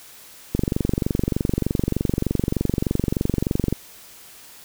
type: click train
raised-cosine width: 3 ms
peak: -7 dBFS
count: 75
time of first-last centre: 0.55-3.726 s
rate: 23.3 Hz
effects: white hiss -45 dBFS RMS until 4.64 s